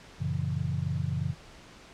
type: chord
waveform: sine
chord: F# dominant seventh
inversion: none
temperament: just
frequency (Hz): 92.5 / 115.62 / 138.75 / 166.5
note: F#2 / A#2 / C#3 / E3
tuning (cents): 0 / -14 / +2 / +18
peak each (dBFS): -33 / -36 / -31 / -34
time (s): 0.18-1.35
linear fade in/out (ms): 50
effects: pink hiss -51 dBFS RMS until 1.93 s + low-pass 6000 Hz 12 dB/octave